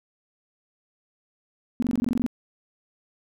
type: tone bursts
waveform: sine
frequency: 242.5 Hz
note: B3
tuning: 31 cents flat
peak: -20 dBFS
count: 11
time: 1.8-2.264 s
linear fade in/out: 0 ms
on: 24 ms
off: 20 ms
effects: none